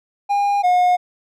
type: tone pair in turn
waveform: triangle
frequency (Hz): 810 / 720.3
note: G#5 / F#5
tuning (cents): -43 / -47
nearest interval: major second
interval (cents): 204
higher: first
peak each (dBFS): -13 / -10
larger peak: second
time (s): 0.29-0.63 / 0.63-0.97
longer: neither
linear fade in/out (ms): 20
effects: none